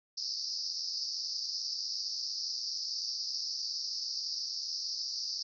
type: band-pass noise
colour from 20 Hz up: pink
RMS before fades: -37 dBFS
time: 0.17-5.43 s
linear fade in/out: 10 ms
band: 4600 to 5500 Hz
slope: 96 dB/octave
effects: none